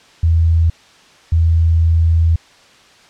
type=tone bursts at uneven times; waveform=sine; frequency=82.3 Hz; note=E2; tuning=2 cents flat; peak=-9 dBFS; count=2; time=0.23-0.7 / 1.32-2.36 s; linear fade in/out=5 ms; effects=white hiss -46 dBFS RMS until 3.09 s + low-pass 5000 Hz 12 dB/octave